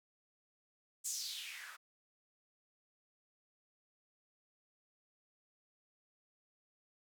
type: noise with band-pass filter sweep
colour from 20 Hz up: blue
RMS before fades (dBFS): -44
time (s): 1.04-1.77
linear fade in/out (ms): 20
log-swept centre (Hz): 7800 to 1200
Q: 3.7
effects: none